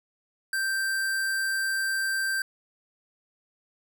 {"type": "tone", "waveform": "square", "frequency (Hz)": 1568, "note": "G6", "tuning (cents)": 0, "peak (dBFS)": -26, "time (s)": [0.53, 2.42], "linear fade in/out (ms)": 2, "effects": []}